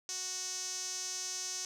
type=tone with band-pass filter; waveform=sawtooth; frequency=370 Hz; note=F#4; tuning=in tune; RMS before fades=-39 dBFS; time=0.09-1.65 s; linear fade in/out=0 ms; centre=6100 Hz; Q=5.3; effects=none